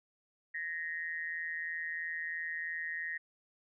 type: tone with amplitude modulation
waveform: sine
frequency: 1864.7 Hz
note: A#6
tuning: in tune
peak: -32 dBFS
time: 0.54-3.18 s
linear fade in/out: 10 ms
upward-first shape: sine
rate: 163 Hz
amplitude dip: 80%
effects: none